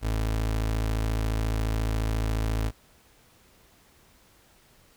30% pulse tone, 54.3 Hz, A1, 22 cents flat, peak -22 dBFS, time 0.01-2.72 s, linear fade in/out 50 ms, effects pink hiss -59 dBFS RMS until 4.96 s

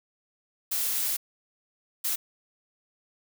blue noise bursts at uneven times, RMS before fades -28 dBFS, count 2, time 0.71-1.17 / 2.04-2.16 s, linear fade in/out 10 ms, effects none

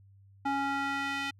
square tone with band-pass filter sweep, 277.1 Hz, C#4, 1 cent flat, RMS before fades -32 dBFS, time 0.45-1.31 s, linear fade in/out 10 ms, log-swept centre 910 to 2500 Hz, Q 1.4, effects added 98 Hz sine -55 dBFS peak until 1.39 s

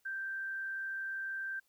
sine tone with frequency modulation, 1568 Hz, G6, in tune, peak -36 dBFS, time 0.05-1.6 s, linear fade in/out 10 ms, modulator 74.3 Hz, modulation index 0.22, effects white hiss -75 dBFS RMS until 1.68 s

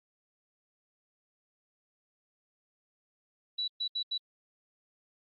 sine tone bursts at uneven times, 3935 Hz, B7, 7 cents flat, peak -30 dBFS, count 4, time 3.58-3.68 / 3.8-3.88 / 3.95-4.03 / 4.11-4.18 s, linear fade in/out 10 ms, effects Opus 48 kbps

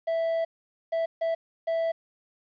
triangle tone bursts at uneven times, 659 Hz, E5, 1 cent flat, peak -22 dBFS, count 4, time 0.07-0.45 / 0.92-1.06 / 1.21-1.35 / 1.67-1.92 s, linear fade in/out 10 ms, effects resampled to 11025 Hz + 10-bit

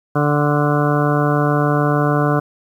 harmonic tone with a mistuned harmonic, 146.83 Hz, D3, in tune, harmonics 1 / 2 / 3 / 4 / 5 / 7 / 8 / 9 / 10, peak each -17 / -20 / -22 / -23 / -24 / -25 / -26 / -27 / -27 dBFS, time 0.15-2.4 s, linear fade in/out 10 ms, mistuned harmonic 7, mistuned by +15 cents, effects 8-bit

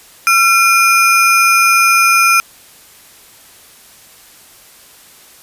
square ring-modulated tone, 1886 Hz, A#6, 20 cents sharp, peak -5 dBFS, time 0.27-2.4 s, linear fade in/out 0 ms, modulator 529 Hz, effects white hiss -42 dBFS RMS until 5.42 s + resampled to 32000 Hz

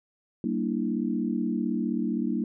sine chord, E half-diminished seventh, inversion first, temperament equal with one note detuned, 193.86 / 233.1 / 293.7 / 329.6 Hz, G3 / Bb3 / D4 / E4, -19 / 0 / 0 / 0 cents, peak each -31 / -28 / -32 / -33 dBFS, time 0.44-2.44 s, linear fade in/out 2 ms, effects none

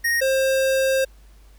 square tone pair in turn, 1864.7 / 531.6 Hz, A#6 / C5, 0 / +27 cents, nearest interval octave + minor seventh, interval 2173 cents, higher first, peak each -19 / -18 dBFS, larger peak second, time 0.04-0.21 / 0.21-1.05 s, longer second, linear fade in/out 10 ms, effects added 50 Hz sine -46 dBFS peak until 1.58 s + pink hiss -58 dBFS RMS until 1.58 s

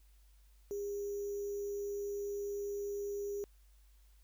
sine tone with sample-and-hold, 405 Hz, G#4, 43 cents flat, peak -36 dBFS, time 0.71-3.44 s, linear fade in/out 0 ms, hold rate 6300 Hz, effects added 50 Hz sine -60 dBFS peak until 4.23 s + white hiss -73 dBFS RMS until 4.23 s

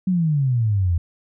sine exponential sweep, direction down, 191.1 to 81.9 Hz, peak -16 dBFS, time 0.07-0.98 s, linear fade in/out 5 ms, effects none

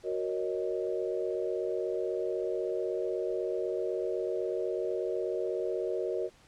sine chord, D# minor seventh, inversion first, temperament equal, 370 / 466.2 / 554.4 / 622.3 Hz, F#4 / A#4 / C#5 / D#5, 0 / 0 / 0 / 0 cents, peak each -33 / -34 / -39 / -37 dBFS, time 0.03-6.3 s, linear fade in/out 50 ms, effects pink hiss -60 dBFS RMS until 6.47 s + low-pass 8000 Hz 12 dB/octave

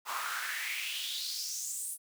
pink noise with high-pass filter sweep, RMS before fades -37 dBFS, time 0.05-1.98 s, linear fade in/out 50 ms, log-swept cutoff 980 to 10000 Hz, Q 4.6, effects none

